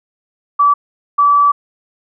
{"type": "tone bursts at uneven times", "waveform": "sine", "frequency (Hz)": 1153, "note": "D6", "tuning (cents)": -32, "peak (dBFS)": -7, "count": 2, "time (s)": [[0.59, 0.74], [1.18, 1.52]], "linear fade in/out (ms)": 10, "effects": []}